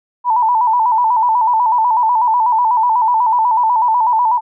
sine tone with vibrato, 931 Hz, A#5, 2 cents flat, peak -10 dBFS, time 0.24-4.41 s, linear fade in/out 50 ms, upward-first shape square, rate 8.1 Hz, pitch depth 87 cents each way, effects none

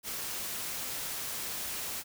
white noise, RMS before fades -37 dBFS, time 0.03-2.04 s, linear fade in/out 50 ms, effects none

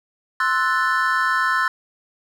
triangle chord, F# half-diminished seventh, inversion second, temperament equal, 1046.5 / 1318.5 / 1480 / 1760 Hz, C6 / E6 / F#6 / A6, 0 / 0 / 0 / 0 cents, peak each -21 dBFS, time 0.4-1.68 s, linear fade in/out 2 ms, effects none

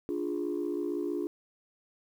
sine chord, D diminished, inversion none, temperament equal, 293.7 / 349.2 / 415.3 Hz, D4 / F4 / Ab4, 0 / 0 / 0 cents, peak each -33 / -32 / -35 dBFS, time 0.09-1.27 s, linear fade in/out 0 ms, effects tanh soft clip ceiling -24 dBFS + 10-bit

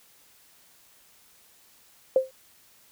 sine tone with exponential decay, 523.3 Hz, C5, in tune, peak -13 dBFS, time 2.16-2.31 s, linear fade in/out 2 ms, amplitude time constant 32 ms, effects white hiss -58 dBFS RMS until 2.91 s

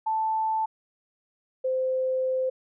sine tone pair in turn, 880 / 518.1 Hz, A5 / C5, 0 / -17 cents, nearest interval major sixth, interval 917 cents, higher first, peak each -23 / -23 dBFS, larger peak neither, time 0.06-0.66 / 1.64-2.5 s, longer second, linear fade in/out 10 ms, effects none

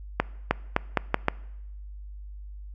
accelerating click train, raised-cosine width 0.5 ms, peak -5 dBFS, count 6, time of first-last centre 0.2-1.284 s, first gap 310 ms, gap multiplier 0.82, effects noise-tail reverb RT60 0.9 s tail -22 dB re dry + added 50 Hz sine -38 dBFS peak until 2.74 s

